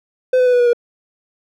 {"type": "tone with pitch steps", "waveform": "triangle", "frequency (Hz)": [510, 503.3, 496.6, 490.1, 483.6, 477.2], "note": ["C5", "B4", "B4", "B4", "B4", "A#4"], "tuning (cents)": [-44, 33, 9, -13, -36, 41], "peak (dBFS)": -8, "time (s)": [0.33, 0.732], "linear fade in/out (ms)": 5, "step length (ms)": 67, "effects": []}